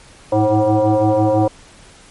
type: tone with frequency modulation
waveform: sine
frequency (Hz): 110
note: A2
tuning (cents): 0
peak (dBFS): -11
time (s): 0.32-1.48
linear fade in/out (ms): 5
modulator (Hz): 214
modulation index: 3.2
effects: pink hiss -44 dBFS RMS until 2.1 s + MP3 48 kbps